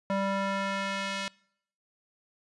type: tone with band-pass filter sweep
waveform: square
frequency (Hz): 196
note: G3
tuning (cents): 0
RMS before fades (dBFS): -31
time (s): 0.1-1.28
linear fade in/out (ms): 0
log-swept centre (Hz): 770 to 3200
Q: 0.79
effects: noise-tail reverb RT60 0.7 s tail -25 dB re dry + resampled to 24000 Hz